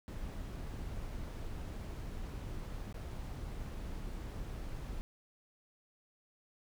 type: noise with dropouts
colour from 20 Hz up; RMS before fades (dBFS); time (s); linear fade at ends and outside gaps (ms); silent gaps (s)
brown; -42; 0.08-5.01; 0; 2.926-2.943
effects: none